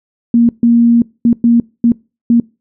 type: tone bursts at uneven times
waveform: sine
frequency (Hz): 234.8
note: A#3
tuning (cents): +13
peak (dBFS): -5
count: 6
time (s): 0.34-0.49 / 0.63-1.02 / 1.25-1.33 / 1.44-1.6 / 1.84-1.92 / 2.3-2.4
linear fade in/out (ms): 2
effects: noise-tail reverb RT60 0.3 s tail -24 dB re dry